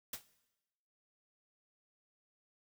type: noise with exponential decay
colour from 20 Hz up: white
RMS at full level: -36 dBFS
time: 0.13-0.24 s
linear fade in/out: 5 ms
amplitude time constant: 23 ms
effects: noise-tail reverb RT60 1.0 s tail -18 dB re dry